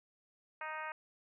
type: harmonic tone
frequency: 311.1 Hz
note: D#4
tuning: in tune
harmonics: 2 / 3 / 4 / 5 / 6 / 7 / 8 / 9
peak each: -49 / -44 / -46 / -46 / -48 / -51 / -51 / -61 dBFS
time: 0.61-0.92 s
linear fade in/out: 2 ms
effects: none